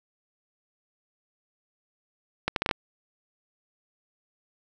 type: accelerating click train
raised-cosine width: 0.3 ms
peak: -8 dBFS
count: 6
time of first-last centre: 2.48-2.712 s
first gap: 82 ms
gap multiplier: 0.71
effects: none